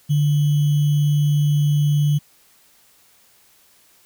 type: tone with sample-and-hold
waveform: sine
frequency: 146.83 Hz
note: D3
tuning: in tune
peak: -14 dBFS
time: 0.09-2.19 s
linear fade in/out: 20 ms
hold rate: 3150 Hz
effects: white hiss -55 dBFS RMS until 4.05 s